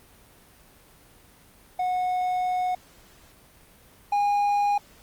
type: tone pair in turn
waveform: triangle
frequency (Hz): 731 / 817.2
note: F#5 / G#5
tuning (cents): -21 / -28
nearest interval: major second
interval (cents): 193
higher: second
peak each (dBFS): -21 / -18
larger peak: second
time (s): 1.79-2.75 / 4.12-4.78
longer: first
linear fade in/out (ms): 5
effects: pink hiss -54 dBFS RMS until 5.02 s + Opus 32 kbps